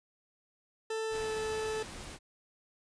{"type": "tone with pitch glide", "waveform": "40% pulse", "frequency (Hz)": [442.4, 436.3], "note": ["A4", "A4"], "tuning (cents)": [9, -15], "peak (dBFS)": -32, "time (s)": [0.9, 1.83], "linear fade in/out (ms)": 5, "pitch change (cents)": -24, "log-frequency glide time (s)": [1.06, 1.32]}
{"type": "noise", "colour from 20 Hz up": "pink", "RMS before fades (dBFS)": -45, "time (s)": [1.1, 2.19], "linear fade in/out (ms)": 50}
{"effects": ["resampled to 22050 Hz"]}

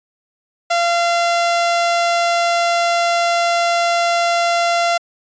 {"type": "tone", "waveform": "sawtooth", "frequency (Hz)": 687, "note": "F5", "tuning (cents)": -29, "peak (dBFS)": -10, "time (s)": [0.7, 4.98], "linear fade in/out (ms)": 10, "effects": ["resampled to 16000 Hz"]}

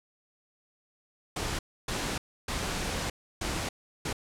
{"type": "noise bursts at uneven times", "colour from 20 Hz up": "pink", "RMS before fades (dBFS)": -32, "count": 5, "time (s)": [[1.36, 1.59], [1.88, 2.18], [2.48, 3.1], [3.41, 3.69], [4.05, 4.13]], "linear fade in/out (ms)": 5, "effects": ["low-pass 9000 Hz 12 dB/octave"]}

